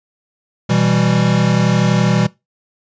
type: chord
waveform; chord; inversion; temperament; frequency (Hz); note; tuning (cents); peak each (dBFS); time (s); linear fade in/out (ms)
square; E minor; second; equal with one note detuned; 123.47 / 164.24 / 196; B2 / E3 / G3; 0 / -6 / 0; -17; 0.69-2.27; 10
effects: noise-tail reverb RT60 0.2 s tail -20 dB re dry + resampled to 16000 Hz